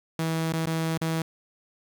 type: tone with dropouts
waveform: sawtooth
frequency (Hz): 162.2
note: E3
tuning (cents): -28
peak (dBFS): -21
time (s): 0.19-1.22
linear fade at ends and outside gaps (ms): 2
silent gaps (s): 0.525-0.535 / 0.657-0.669 / 0.976-1.014
effects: 8-bit